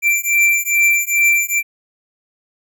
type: beating tone pair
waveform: square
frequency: 2349 / 2351.4 Hz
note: D7 / D7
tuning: 0 / +2 cents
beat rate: 2.4 Hz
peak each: -16 dBFS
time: 0.02-1.63 s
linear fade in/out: 50 ms
effects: none